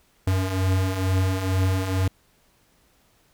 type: beating tone pair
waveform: square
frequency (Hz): 92.5 / 94.7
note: F#2 / F#2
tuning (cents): 0 / +41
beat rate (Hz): 2.2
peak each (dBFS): -28 / -22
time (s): 0.27-2.08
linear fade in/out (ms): 5
effects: pink hiss -62 dBFS RMS until 3.33 s